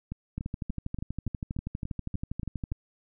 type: two click trains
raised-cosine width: 5 ms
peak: -22 / -20 dBFS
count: 10 / 30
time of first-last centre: 0.12-2.721 / 0.38-2.719 s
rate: 3.46 / 12.4 Hz
effects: none